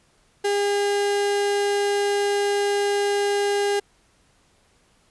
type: tone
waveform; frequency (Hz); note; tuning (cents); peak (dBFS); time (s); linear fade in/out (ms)
35% pulse; 405.4; G#4; -42; -18; 0.44-3.8; 10
effects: pink hiss -61 dBFS RMS until 5.1 s + resampled to 24000 Hz